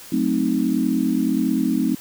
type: chord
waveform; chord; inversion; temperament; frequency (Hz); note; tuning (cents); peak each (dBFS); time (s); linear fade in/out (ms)
sine; F# diminished seventh; none; equal; 185 / 220 / 261.6 / 311.1; F#3 / A3 / C4 / Eb4; 0 / 0 / 0 / 0; -26 / -23 / -21 / -23; 0.12-1.95; 5
effects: white hiss -41 dBFS RMS until 2 s